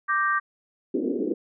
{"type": "chord", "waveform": "sine", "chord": "G minor", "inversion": "second", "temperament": "equal", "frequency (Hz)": [1174.7, 1568, 1864.7], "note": ["D6", "G6", "Bb6"], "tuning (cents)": [0, 0, 0], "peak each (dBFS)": [-23, -25, -29], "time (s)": [0.08, 0.4], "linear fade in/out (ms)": 20}
{"type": "band-pass noise", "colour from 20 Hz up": "pink", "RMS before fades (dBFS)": -26, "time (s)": [0.94, 1.34], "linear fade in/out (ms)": 10, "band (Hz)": [240, 450], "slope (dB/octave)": 48}
{"effects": []}